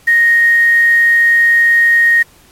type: tone with quantisation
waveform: sine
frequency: 1864.7 Hz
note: A#6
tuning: in tune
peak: -6 dBFS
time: 0.07-2.23 s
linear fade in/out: 10 ms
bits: 5
effects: pink hiss -46 dBFS RMS until 2.51 s + MP3 64 kbps